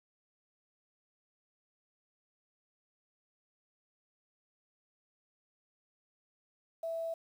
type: tone with quantisation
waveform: sine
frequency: 659.3 Hz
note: E5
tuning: in tune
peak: -34 dBFS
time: 6.83-7.14 s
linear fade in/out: 5 ms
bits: 10
effects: none